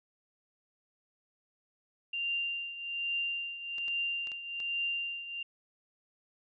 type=tone with tremolo; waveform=sine; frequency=2784 Hz; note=F7; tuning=6 cents flat; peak=-29 dBFS; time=2.13-5.43 s; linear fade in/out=5 ms; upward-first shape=triangle; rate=1.2 Hz; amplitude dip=75%
type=clicks; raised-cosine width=0.2 ms; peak=-32 dBFS; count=5; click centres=3.783 / 3.882 / 4.272 / 4.318 / 4.602 s
effects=none